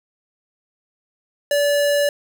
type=tone; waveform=square; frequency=577 Hz; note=D5; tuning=31 cents flat; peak=-16 dBFS; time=1.51-2.09 s; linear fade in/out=2 ms; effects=none